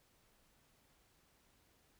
silence, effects pink hiss -72 dBFS RMS until 1.99 s

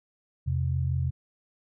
sine tone pair together, 85.19 / 130.81 Hz, F2 / C3, -42 / 0 cents, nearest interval perfect fifth, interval 742 cents, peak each -27 dBFS, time 0.46-1.11 s, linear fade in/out 20 ms, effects none

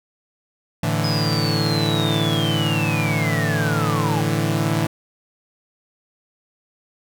sawtooth chord, A suspended fourth, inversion none, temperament equal, 110 / 146.83 / 164.81 Hz, A2 / D3 / E3, 0 / 0 / 0 cents, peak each -19 / -19 / -19 dBFS, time 0.83-4.87 s, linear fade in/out 5 ms
sine linear sweep, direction down, 5070 to 784 Hz, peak -25 dBFS, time 1.04-4.21 s, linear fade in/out 2 ms
effects none

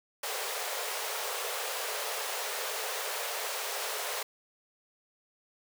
pink high-pass noise, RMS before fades -35 dBFS, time 0.23-4.23 s, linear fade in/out 5 ms, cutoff 410 Hz, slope 96 dB/octave, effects none

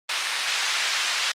white band-pass noise, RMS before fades -25 dBFS, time 0.09-1.32 s, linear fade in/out 5 ms, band 1200 to 4200 Hz, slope 12 dB/octave, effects low-pass 10000 Hz 12 dB/octave + Opus 32 kbps

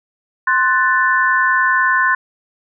sine chord, F# diminished, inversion second, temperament equal with one note detuned, 1046.5 / 1490.3 / 1760 Hz, C6 / F#6 / A6, 0 / +12 / 0 cents, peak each -16 dBFS, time 0.47-2.15 s, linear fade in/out 5 ms, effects none

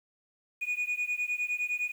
sine beating tone pair, 2457 / 2466.8 Hz, D#7 / D#7, -22 / -16 cents, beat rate 9.8 Hz, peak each -30 dBFS, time 0.61-1.92 s, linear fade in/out 20 ms, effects tanh soft clip ceiling -26 dBFS + 9-bit

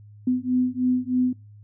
sine beating tone pair, 250.5 / 253.7 Hz, B3 / B3, +25 / +47 cents, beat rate 3.2 Hz, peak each -23 dBFS, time 0.27-1.33 s, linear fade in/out 5 ms, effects noise-tail reverb RT60 0.3 s tail -22 dB re dry + added 104 Hz sine -44 dBFS peak until 1.63 s

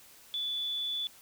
sine tone, 3463 Hz, A7, 28 cents flat, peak -31 dBFS, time 0.34-1.07 s, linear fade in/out 0 ms, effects white hiss -56 dBFS RMS until 1.21 s

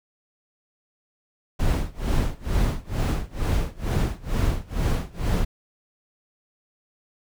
brown noise with tremolo, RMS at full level -20 dBFS, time 1.59-5.45 s, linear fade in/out 10 ms, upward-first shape sine, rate 2.2 Hz, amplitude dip 95%, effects none

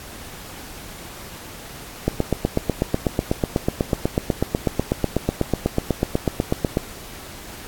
click train, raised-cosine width 2 ms, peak -4 dBFS, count 39, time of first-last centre 2.08-6.771 s, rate 8.1 Hz, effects pink hiss -38 dBFS RMS until 7.67 s + AAC 64 kbps

